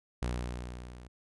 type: tone with level ramp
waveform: sawtooth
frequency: 60.9 Hz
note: B1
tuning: 24 cents flat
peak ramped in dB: -26 to -44 dBFS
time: 0.22-1.08 s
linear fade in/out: 5 ms
effects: resampled to 24000 Hz